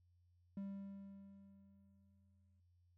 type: tone with exponential decay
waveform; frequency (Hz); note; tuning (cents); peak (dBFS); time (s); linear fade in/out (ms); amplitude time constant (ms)
triangle; 197.1; G3; +10; -40; 0.57-2.6; 2; 440
effects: added 88 Hz sine -70 dBFS peak until 2.97 s